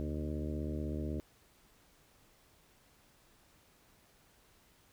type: harmonic tone with a mistuned harmonic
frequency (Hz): 76.1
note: D#2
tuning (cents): -38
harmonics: 1 / 2 / 3 / 4 / 5 / 6 / 7 / 8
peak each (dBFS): -38 / -43 / -42 / -42 / -46 / -51 / -51 / -50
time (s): 0-1.2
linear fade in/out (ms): 0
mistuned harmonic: 2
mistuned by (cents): -73
effects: pink hiss -66 dBFS RMS until 4.92 s